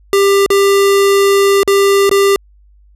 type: tone with dropouts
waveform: square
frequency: 396.8 Hz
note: G4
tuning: 21 cents sharp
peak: -8 dBFS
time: 0.13-2.36 s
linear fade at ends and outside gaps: 1 ms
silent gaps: 0.462-0.503 / 1.632-1.676 / 2.094-2.113 s
effects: added 50 Hz sine -43 dBFS peak until 2.95 s + resampled to 32000 Hz